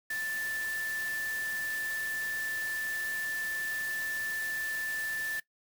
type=tone in noise; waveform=sine; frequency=1760 Hz; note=A6; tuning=in tune; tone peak=-32 dBFS; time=0.1-5.4 s; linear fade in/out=5 ms; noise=white; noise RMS=-43 dBFS; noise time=0.1-5.4 s; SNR=+8 dB; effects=noise-tail reverb RT60 0.1 s tail -19 dB re dry